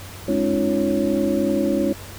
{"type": "tone cluster", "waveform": "sine", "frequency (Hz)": [207.9, 271.1, 301.2, 344, 555], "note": ["G#3", "C#4", "D4", "F4", "C#5"], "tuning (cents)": [2, -38, 44, -26, 2], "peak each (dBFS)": -24, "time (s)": [0.28, 1.93], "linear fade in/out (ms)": 5, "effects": ["added 95 Hz sine -39 dBFS peak until 2.18 s", "pink hiss -39 dBFS RMS until 2.18 s"]}